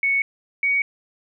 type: tone pair in turn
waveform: sine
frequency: 2217 / 2245 Hz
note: C#7 / C#7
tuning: 0 / +21 cents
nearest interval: unison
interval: 21 cents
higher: second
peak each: -17 dBFS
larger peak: neither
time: 0.03-0.22 / 0.63-0.82 s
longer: neither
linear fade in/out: 2 ms
effects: none